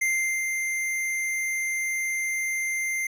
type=tone with ADSR envelope; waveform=square; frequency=2093 Hz; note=C7; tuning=in tune; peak=-22 dBFS; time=0.01-3.07 s; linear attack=10 ms; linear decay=400 ms; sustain=-4 dB; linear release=4 ms; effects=resampled to 32000 Hz